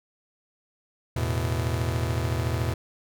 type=chord; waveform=45% pulse; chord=E suspended fourth; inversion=none; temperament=just; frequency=82.41 / 109.88 / 123.61 Hz; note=E2 / A2 / B2; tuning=0 / -2 / +2 cents; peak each=-29 dBFS; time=1.16-2.74 s; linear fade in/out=5 ms; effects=none